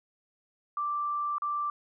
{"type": "tone with dropouts", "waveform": "sine", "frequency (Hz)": 1174.7, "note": "D6", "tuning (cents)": 0, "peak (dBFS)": -28, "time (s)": [0.77, 1.7], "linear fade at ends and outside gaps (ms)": 2, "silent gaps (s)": [1.383, 1.42], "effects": []}